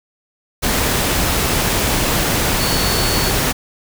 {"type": "tone in noise", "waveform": "sine", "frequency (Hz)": 4436, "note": "C#8", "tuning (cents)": 0, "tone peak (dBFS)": -23, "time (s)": [2.59, 3.31], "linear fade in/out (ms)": 20, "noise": "pink", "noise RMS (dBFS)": -17, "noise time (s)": [0.62, 3.53], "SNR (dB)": -9, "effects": []}